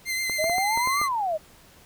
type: tone with vibrato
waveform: sawtooth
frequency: 2075 Hz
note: C7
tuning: 15 cents flat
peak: -22 dBFS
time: 0.05-1.09 s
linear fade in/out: 50 ms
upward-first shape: triangle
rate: 7.7 Hz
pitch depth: 25 cents each way
type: clicks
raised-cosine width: 1 ms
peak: -20 dBFS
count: 7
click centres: 0.297 / 0.442 / 0.497 / 0.583 / 0.775 / 0.874 / 1.015 s
type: exponential two-way sweep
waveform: sine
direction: up then down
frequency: 599 to 1211 to 599 Hz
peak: -23 dBFS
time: 0.38-1.38 s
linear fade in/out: 20 ms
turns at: 1.02 s
effects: pink hiss -53 dBFS RMS until 1.85 s